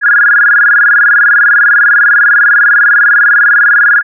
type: tone with vibrato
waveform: sine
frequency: 1540 Hz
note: G6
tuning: 31 cents flat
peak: -3 dBFS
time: 0.01-4.03 s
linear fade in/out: 50 ms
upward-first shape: square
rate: 20 Hz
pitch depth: 140 cents each way
effects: none